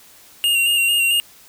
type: tone with vibrato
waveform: square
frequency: 2794 Hz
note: F7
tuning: in tune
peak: -15 dBFS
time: 0.44-1.2 s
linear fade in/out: 0 ms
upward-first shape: square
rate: 4.5 Hz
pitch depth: 26 cents each way
effects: white hiss -47 dBFS RMS until 1.48 s